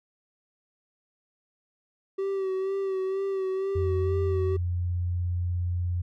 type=tone with vibrato; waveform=triangle; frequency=384.8 Hz; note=G4; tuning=32 cents flat; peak=-24 dBFS; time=2.18-4.57 s; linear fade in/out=10 ms; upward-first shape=sine; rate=2.1 Hz; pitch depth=34 cents each way
type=tone with pitch glide; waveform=sine; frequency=87.6 to 88.31 Hz; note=F2 to F2; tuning=+6 to +20 cents; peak=-25 dBFS; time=3.75-6.02 s; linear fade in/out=10 ms; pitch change=+14 cents; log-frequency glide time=3.94-4.87 s
effects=none